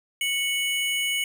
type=tone pair together; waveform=square; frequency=2217 / 2955 Hz; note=C#7 / F#7; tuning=0 / -3 cents; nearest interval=perfect fourth; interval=497 cents; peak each=-27 dBFS; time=0.21-1.24 s; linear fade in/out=2 ms; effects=none